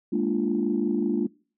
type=chord; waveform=sine; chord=Bb dominant seventh; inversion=third; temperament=equal with one note detuned; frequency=207.7 / 233.1 / 293.7 / 346.8 Hz; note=Ab3 / Bb3 / D4 / F4; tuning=0 / 0 / 0 / -12 cents; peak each=-27 dBFS; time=0.12-1.27 s; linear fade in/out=10 ms; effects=noise-tail reverb RT60 0.4 s tail -23 dB re dry + tanh soft clip ceiling -13 dBFS